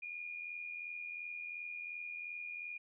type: tone with amplitude modulation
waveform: sine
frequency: 2432 Hz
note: D#7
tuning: 40 cents flat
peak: -39 dBFS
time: 0.02-2.78 s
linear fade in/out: 10 ms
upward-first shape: sine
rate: 82.8 Hz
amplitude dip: 55%
effects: none